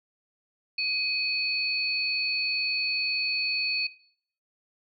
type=tone pair together; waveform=sine; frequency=2515 / 4431 Hz; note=D#7 / C#8; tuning=+18 / -2 cents; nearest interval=minor seventh; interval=980 cents; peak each=-28 dBFS; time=0.78-3.87 s; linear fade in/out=5 ms; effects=noise-tail reverb RT60 0.6 s tail -19 dB re dry